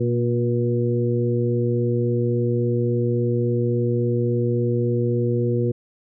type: harmonic tone with a mistuned harmonic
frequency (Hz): 120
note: B2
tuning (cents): -49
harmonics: 1 / 2 / 3 / 4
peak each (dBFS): -21 / -26 / -24 / -26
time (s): 0-5.72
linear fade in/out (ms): 10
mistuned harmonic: 2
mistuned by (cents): -26
effects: none